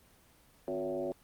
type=tone with frequency modulation; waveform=sine; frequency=461.5 Hz; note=A#4; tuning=17 cents flat; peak=-32 dBFS; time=0.68-1.12 s; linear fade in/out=0 ms; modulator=99.9 Hz; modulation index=2; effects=pink hiss -63 dBFS RMS until 1.23 s + Opus 24 kbps